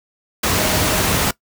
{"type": "tone in noise", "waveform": "sine", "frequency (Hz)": 622.3, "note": "D#5", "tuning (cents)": 0, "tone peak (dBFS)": -26, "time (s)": [0.57, 1.01], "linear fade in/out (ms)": 5, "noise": "pink", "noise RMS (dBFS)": -17, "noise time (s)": [0.43, 1.31], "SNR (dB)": -12, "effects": ["noise-tail reverb RT60 0.1 s tail -20 dB re dry", "high-pass 60 Hz 12 dB/octave"]}